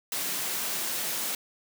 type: high-pass noise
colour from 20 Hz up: white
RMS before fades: -31 dBFS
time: 0.12-1.35 s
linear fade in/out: 2 ms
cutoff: 140 Hz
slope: 48 dB/octave
effects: none